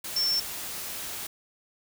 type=tone in noise; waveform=sine; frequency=5410 Hz; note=E8; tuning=44 cents sharp; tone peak=-23 dBFS; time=0.16-0.4 s; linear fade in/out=5 ms; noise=white; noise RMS=-36 dBFS; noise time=0.04-1.27 s; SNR=+10 dB; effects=none